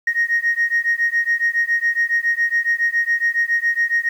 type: beating tone pair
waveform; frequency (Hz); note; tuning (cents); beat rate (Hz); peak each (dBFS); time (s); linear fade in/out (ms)
sine; 1864.7 / 1871.9; A#6 / A#6; 0 / +7; 7.2; -18; 0.07-4.09; 5
effects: tanh soft clip ceiling -10 dBFS + 8-bit